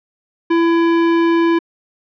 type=tone with hard clipping; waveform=sine; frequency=334.8 Hz; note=E4; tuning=27 cents sharp; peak=-13 dBFS; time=0.5-1.59 s; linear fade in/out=10 ms; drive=18 dB; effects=low-pass 3000 Hz 12 dB/octave